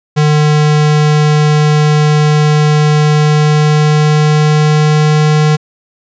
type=tone with pitch glide; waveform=square; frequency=150.7 to 152.19 Hz; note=D3 to D#3; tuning=+45 to -38 cents; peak=-7 dBFS; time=0.16-5.57 s; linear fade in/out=20 ms; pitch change=+17 cents; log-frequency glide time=3.12-5.24 s; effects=resampled to 16000 Hz